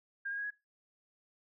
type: tone with pitch steps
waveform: sine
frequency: 1608 / 1628.6 / 1649.4 / 1670.5 Hz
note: G6 / G#6 / G#6 / G#6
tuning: +44 / -34 / -12 / +10 cents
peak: -35 dBFS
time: 0.25-0.506 s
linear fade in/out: 10 ms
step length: 64 ms
effects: noise-tail reverb RT60 0.3 s tail -24 dB re dry